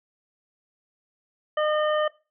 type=harmonic tone; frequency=609 Hz; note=D#5; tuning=37 cents flat; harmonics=1 / 2 / 3 / 5; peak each=-22 / -28 / -32 / -36 dBFS; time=1.57-2.08 s; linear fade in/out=5 ms; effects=noise-tail reverb RT60 0.3 s tail -20 dB re dry